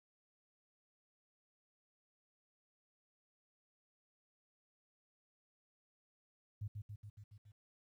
sine tone with echo, 103.83 Hz, G#2, in tune, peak -39 dBFS, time 6.61-6.68 s, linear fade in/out 10 ms, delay 140 ms, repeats 6, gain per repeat -3 dB, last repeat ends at 7.52 s, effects 13-bit

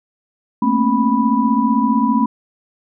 sine tone cluster, 219.1 / 234.6 / 270.5 / 986 Hz, A3 / A#3 / C#4 / B5, -7 / +11 / -42 / -3 cents, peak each -18 dBFS, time 0.62-2.26 s, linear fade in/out 5 ms, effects none

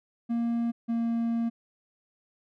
triangle tone pair in turn, 233.8 / 231.5 Hz, A#3 / A#3, +5 / -12 cents, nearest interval unison, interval 17 cents, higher first, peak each -23 dBFS, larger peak neither, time 0.29-0.72 / 0.88-1.5 s, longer second, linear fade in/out 20 ms, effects none

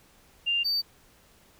sine / triangle tone pair in turn, 2794 / 4604 Hz, F7 / D8, 0 / -35 cents, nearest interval major sixth, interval 865 cents, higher second, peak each -23 dBFS, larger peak neither, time 0.46-0.64 / 0.64-0.82 s, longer neither, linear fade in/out 20 ms, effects pink hiss -59 dBFS RMS until 1.59 s

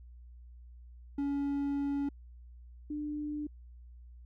triangle / sine tone pair in turn, 282.1 / 297.6 Hz, C#4 / D4, +30 / +23 cents, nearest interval minor second, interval 93 cents, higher second, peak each -28 / -34 dBFS, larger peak first, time 1.18-2.09 / 2.9-3.47 s, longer first, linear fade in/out 5 ms, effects added 60 Hz sine -49 dBFS peak until 4.25 s

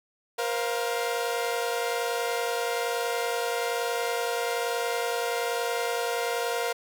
sawtooth chord, Bb suspended second, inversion none, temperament equal with one note detuned, 472.7 / 523.3 / 698.5 Hz, Bb4 / C5 / F5, +24 / 0 / 0 cents, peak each -25 / -30 / -28 dBFS, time 0.38-6.73 s, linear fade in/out 10 ms, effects none

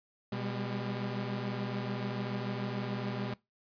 sawtooth tone cluster, 123.9 / 195.5 / 202.4 Hz, B2 / G3 / G#3, +6 / -4 / -44 cents, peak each -33 / -38 / -34 dBFS, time 0.32-3.34 s, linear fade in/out 5 ms, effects noise-tail reverb RT60 0.2 s tail -21 dB re dry + resampled to 11025 Hz

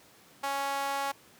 sawtooth tone with high-pass filter, 277.2 Hz, C#4, in tune, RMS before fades -32 dBFS, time 0.43-1.12 s, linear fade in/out 10 ms, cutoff 840 Hz, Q 2.4, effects pink hiss -57 dBFS RMS until 1.39 s + high-pass 150 Hz 12 dB/octave

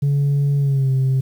sine tone with pitch glide, 141.9 to 132.4 Hz, C#3 to C3, +41 to +21 cents, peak -12 dBFS, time 0.02-1.21 s, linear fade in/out 10 ms, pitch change -120 cents, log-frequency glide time 0.58-0.91 s, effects tanh soft clip ceiling -13 dBFS + 8-bit

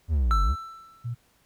triangle exponential two-way sweep, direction down then up, 85 to 44.86 to 85 Hz, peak -18 dBFS, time 0.08-0.56 s, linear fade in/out 50 ms, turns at 0.43 s
triangle tone with exponential decay, 1330 Hz, E6, 15 cents sharp, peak -19 dBFS, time 0.31-1.14 s, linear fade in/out 0 ms, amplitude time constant 180 ms
sine tone, 119.3 Hz, A#2, 41 cents sharp, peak -28 dBFS, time 1.04-1.15 s, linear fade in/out 20 ms
effects pink hiss -64 dBFS RMS until 1.45 s

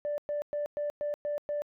sine tone bursts, 587.3 Hz, D5, in tune, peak -28 dBFS, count 7, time 0.05-1.62 s, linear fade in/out 0 ms, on 130 ms, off 110 ms, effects tanh soft clip ceiling -26 dBFS

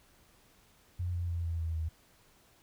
sine tone with pitch steps, 88.8 / 86.97 / 85.18 / 83.43 / 81.71 / 80.03 Hz, F2 / F2 / F2 / E2 / E2 / D#2, +29 / -7 / -43 / +21 / -15 / +49 cents, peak -31 dBFS, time 0.99-1.89 s, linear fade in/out 10 ms, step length 150 ms, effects pink hiss -64 dBFS RMS until 2.62 s

